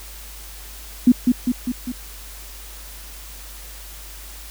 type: tone with echo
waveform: sine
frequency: 246.9 Hz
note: B3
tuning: in tune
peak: -7 dBFS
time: 1.07-1.12 s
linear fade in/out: 5 ms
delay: 200 ms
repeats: 4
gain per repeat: -4 dB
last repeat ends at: 1.92 s
effects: added 50 Hz sine -38 dBFS peak until 4.5 s + white hiss -40 dBFS RMS until 4.5 s